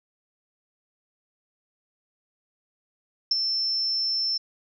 sine tone with ADSR envelope, 5340 Hz, E8, 22 cents sharp, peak -16 dBFS, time 3.31-4.38 s, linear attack 5 ms, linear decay 22 ms, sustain -7 dB, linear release 11 ms, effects none

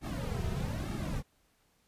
brown noise with flanger, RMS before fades -35 dBFS, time 0.01-1.23 s, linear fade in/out 50 ms, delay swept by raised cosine 2 to 3.6 ms, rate 1.1 Hz, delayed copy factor -0.9, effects pink hiss -71 dBFS RMS until 1.87 s + resampled to 32000 Hz

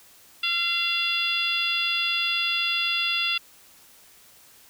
harmonic tone, 687 Hz, F5, 29 cents flat, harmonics 2 / 3 / 4 / 5 / 6 / 7, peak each -33 / -35 / -25 / -27 / -37 / -34 dBFS, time 0.43-3.38 s, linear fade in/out 5 ms, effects white hiss -53 dBFS RMS until 4.69 s

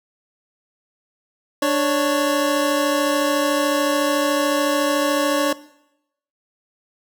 25% pulse tone pair together, 293.9 / 554 Hz, D4 / C#5, +1 / -1 cents, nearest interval major seventh, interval 1098 cents, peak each -16 dBFS, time 1.62-5.53 s, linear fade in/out 5 ms, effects noise-tail reverb RT60 0.8 s tail -18 dB re dry

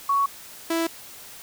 sine / sawtooth tone pair in turn, 1116 / 330.4 Hz, C#6 / E4, +11 / +4 cents, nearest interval octave + major sixth, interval 2107 cents, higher first, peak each -18 dBFS, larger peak neither, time 0.09-0.26 / 0.7-0.87 s, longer neither, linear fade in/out 5 ms, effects white hiss -43 dBFS RMS until 1.42 s

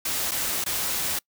white noise with dropouts, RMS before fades -27 dBFS, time 0.05-1.19 s, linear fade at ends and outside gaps 5 ms, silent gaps 0.311-0.316 / 0.641-0.661 s, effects noise-tail reverb RT60 0.1 s tail -26 dB re dry

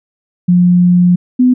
sine tone pair in turn, 177.7 / 251.3 Hz, F3 / B3, +30 / +30 cents, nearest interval tritone, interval 600 cents, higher second, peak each -5 dBFS, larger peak neither, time 0.48-1.16 / 1.39-1.54 s, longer first, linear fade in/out 10 ms, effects none

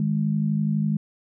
sine tone pair together, 155.56 / 207.6 Hz, D#3 / G#3, 0 / 0 cents, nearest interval perfect fourth, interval 500 cents, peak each -23 dBFS, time 0-0.97 s, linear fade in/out 2 ms, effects none

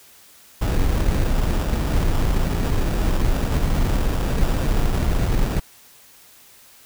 brown noise with sample-and-hold, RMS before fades -19 dBFS, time 0.61-5.6 s, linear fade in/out 10 ms, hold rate 2100 Hz, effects white hiss -49 dBFS RMS until 6.85 s

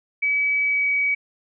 sine tone with pitch glide, 2284 to 2270 Hz, D7 to C#7, -49 to +41 cents, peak -18 dBFS, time 0.22-1.15 s, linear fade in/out 10 ms, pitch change -10 cents, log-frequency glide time 0.63-0.88 s, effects none

